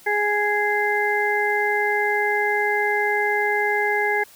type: harmonic tone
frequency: 415.3 Hz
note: G#4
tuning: in tune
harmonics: 1 / 2 / 4 / 5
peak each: -24 / -24 / -24 / -24 dBFS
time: 0.06-4.24 s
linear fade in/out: 10 ms
effects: white hiss -49 dBFS RMS until 4.35 s